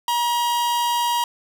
45% pulse tone pair together, 955 / 3203 Hz, A#5 / G7, +42 / +37 cents, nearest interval octave + major sixth, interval 2095 cents, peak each -19 / -31 dBFS, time 0.08-1.24 s, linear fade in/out 2 ms, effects none

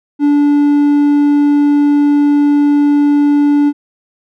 triangle tone, 290 Hz, D4, 22 cents flat, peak -5 dBFS, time 0.19-3.73 s, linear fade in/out 50 ms, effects none

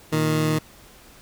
20% pulse tone pair together, 116.54 / 155.56 Hz, A#2 / D#3, 0 / 0 cents, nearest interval perfect fourth, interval 500 cents, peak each -23 / -15 dBFS, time 0.12-0.59 s, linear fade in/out 10 ms, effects pink hiss -49 dBFS RMS until 1.21 s

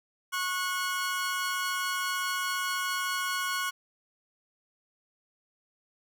sawtooth tone pair together, 1095.3 / 1462 Hz, C#6 / F#6, -21 / -21 cents, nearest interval perfect fourth, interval 500 cents, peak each -28 dBFS, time 0.32-3.71 s, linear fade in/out 20 ms, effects none

